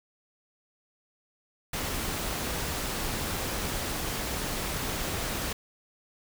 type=noise; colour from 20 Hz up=pink; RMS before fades=-32 dBFS; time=1.73-5.53 s; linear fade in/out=5 ms; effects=none